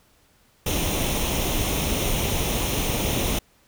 pink noise with comb filter, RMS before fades -24 dBFS, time 0.66-3.39 s, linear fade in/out 5 ms, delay 0.32 ms, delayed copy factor +0.6, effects pink hiss -60 dBFS RMS until 3.67 s

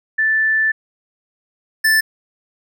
sine / square tone pair in turn, 1760 / 1760 Hz, A6 / A6, 0 / 0 cents, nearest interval unison, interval 0 cents, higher neither, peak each -13 / -12 dBFS, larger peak second, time 0.18-0.72 / 1.84-2.01 s, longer first, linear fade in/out 10 ms, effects none

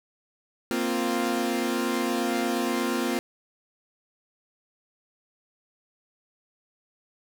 sawtooth chord, Bb suspended second, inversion none, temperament equal, 233.1 / 261.6 / 349.2 Hz, Bb3 / C4 / F4, 0 / 0 / 0 cents, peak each -25 dBFS, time 0.71-3.19 s, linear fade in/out 0 ms, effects none

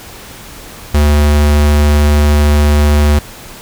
square tone, 73.9 Hz, D2, 11 cents sharp, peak -7 dBFS, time 0.94-3.19 s, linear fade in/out 5 ms, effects pink hiss -32 dBFS RMS until 3.61 s

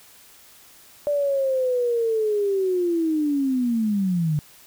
sine linear sweep, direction down, 587.3 to 145.5 Hz, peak -19 dBFS, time 1.07-4.39 s, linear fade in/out 0 ms, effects white hiss -50 dBFS RMS until 4.66 s

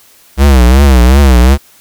square tone with vibrato, 65.4 Hz, C2, in tune, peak -3 dBFS, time 0.37-1.58 s, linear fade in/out 50 ms, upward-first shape triangle, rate 2.7 Hz, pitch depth 180 cents each way, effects white hiss -43 dBFS RMS until 1.8 s

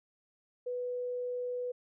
sine tone, 493.9 Hz, B4, in tune, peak -33 dBFS, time 0.66-1.72 s, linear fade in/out 10 ms, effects none

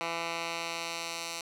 10% pulse tone with band-pass filter sweep, 167.5 Hz, E3, 28 cents sharp, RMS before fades -36 dBFS, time 0.01-1.41 s, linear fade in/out 0 ms, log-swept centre 2000 to 5600 Hz, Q 0.75, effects none

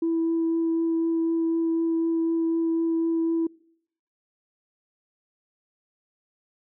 sine tone with vibrato, 329.6 Hz, E4, in tune, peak -20 dBFS, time 0.02-3.47 s, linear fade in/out 5 ms, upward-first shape triangle, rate 4 Hz, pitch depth 10 cents each way, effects noise-tail reverb RT60 0.7 s tail -25 dB re dry + tanh soft clip ceiling -18 dBFS

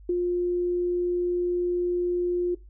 sine tone with ADSR envelope, 353.6 Hz, F4, 22 cents sharp, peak -20 dBFS, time 0.09-2.55 s, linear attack 5 ms, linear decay 24 ms, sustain -2 dB, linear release 9 ms, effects noise-tail reverb RT60 0.2 s tail -18 dB re dry + added 50 Hz sine -45 dBFS peak until 2.69 s

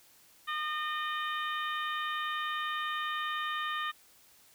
harmonic tone, 610 Hz, D#5, 34 cents flat, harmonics 2 / 3 / 4 / 5 / 6, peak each -34 / -37 / -46 / -42 / -43 dBFS, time 0.47-3.92 s, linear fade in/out 20 ms, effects white hiss -61 dBFS RMS until 4.54 s

